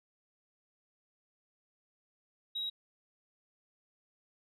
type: tone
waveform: sine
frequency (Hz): 3830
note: A#7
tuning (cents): +46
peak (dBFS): -33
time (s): 2.55-2.7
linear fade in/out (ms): 10
effects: tanh soft clip ceiling -29 dBFS